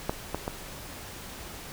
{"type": "clicks", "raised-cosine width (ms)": 1, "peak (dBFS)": [-12, -15, -16], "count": 3, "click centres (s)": [0.095, 0.346, 0.479], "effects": ["pink hiss -42 dBFS RMS until 1.72 s"]}